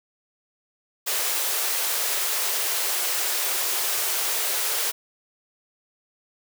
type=high-pass noise; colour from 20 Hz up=white; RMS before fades=-25 dBFS; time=1.06-4.92 s; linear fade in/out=20 ms; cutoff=350 Hz; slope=96 dB/octave; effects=none